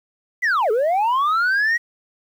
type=linear two-way sweep; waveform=sine; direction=down then up; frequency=2052 to 410 to 1919 Hz; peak=-13 dBFS; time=0.42-1.78 s; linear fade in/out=20 ms; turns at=0.71 s; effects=tanh soft clip ceiling -15 dBFS + 8-bit